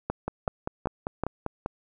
two click trains, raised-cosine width 1 ms, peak -13 / -15 dBFS, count 4 / 8, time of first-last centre 0.1-1.236 / 0.28-1.661 s, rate 2.64 / 5.07 Hz, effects none

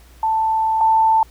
sine tone pair in turn, 884 / 887.1 Hz, A5 / A5, +8 / +14 cents, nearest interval unison, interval 6 cents, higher second, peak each -15 / -11 dBFS, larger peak second, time 0.23-0.81 / 0.81-1.23 s, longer first, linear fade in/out 2 ms, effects added 60 Hz sine -44 dBFS peak until 1.3 s + pink hiss -51 dBFS RMS until 1.3 s

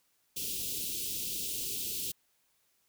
white band-stop noise, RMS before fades -36 dBFS, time 0.36-2.12 s, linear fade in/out 10 ms, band 470 to 2700 Hz, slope 48 dB/octave, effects white hiss -73 dBFS RMS until 2.88 s

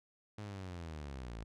sawtooth linear sweep, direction down, 107.1 to 51.91 Hz, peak -39 dBFS, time 0.38-1.44 s, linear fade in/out 5 ms, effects low-pass 7000 Hz 12 dB/octave

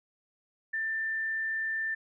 sine tone, 1782 Hz, A6, 22 cents sharp, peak -29 dBFS, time 0.73-1.95 s, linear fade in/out 10 ms, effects none

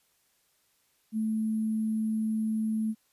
sine tone with sample-and-hold, 219.1 Hz, A3, 7 cents flat, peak -26 dBFS, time 1.12-2.95 s, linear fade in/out 50 ms, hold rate 11025 Hz, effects white hiss -70 dBFS RMS until 3.12 s + resampled to 32000 Hz

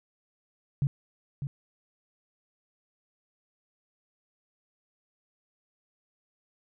sine tone with echo, 140 Hz, C#3, 18 cents sharp, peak -22 dBFS, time 0.82-0.87 s, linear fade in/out 0 ms, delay 600 ms, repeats 1, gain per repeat -8 dB, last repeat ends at 1.47 s, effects none

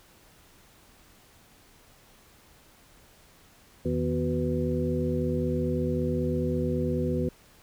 sine tone cluster, 82.5 / 157.2 / 246.3 / 370.3 / 495.7 Hz, E2 / D#3 / B3 / F#4 / B4, +2 / +18 / -5 / +1 / +6 cents, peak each -32 / -30 / -30 / -32 / -32 dBFS, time 3.85-7.29 s, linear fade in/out 5 ms, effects pink hiss -57 dBFS RMS until 7.62 s

